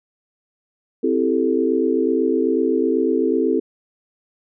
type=chord; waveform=sine; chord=A minor seventh; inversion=first; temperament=equal; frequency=261.6 / 329.6 / 392 / 440 Hz; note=C4 / E4 / G4 / A4; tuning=0 / 0 / 0 / 0 cents; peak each=-21 / -21 / -22 / -21 dBFS; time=1.03-3.6 s; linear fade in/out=10 ms; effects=none